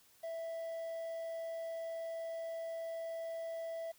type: tone with quantisation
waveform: triangle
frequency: 659.3 Hz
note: E5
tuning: in tune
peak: -37 dBFS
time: 0.23-3.92 s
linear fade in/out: 10 ms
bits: 10
effects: white hiss -66 dBFS RMS until 3.98 s